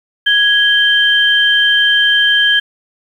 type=tone pair together; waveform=sine; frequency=1660 / 3134 Hz; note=G#6 / G7; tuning=-1 / -1 cents; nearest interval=major seventh; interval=1100 cents; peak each=-11 dBFS; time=0.26-2.6 s; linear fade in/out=10 ms; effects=7-bit